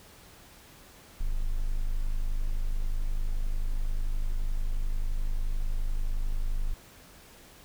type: tone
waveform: triangle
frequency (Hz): 25.71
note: G#0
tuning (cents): -17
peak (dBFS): -23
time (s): 1.2-6.74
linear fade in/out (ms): 10
effects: pink hiss -53 dBFS RMS until 7.64 s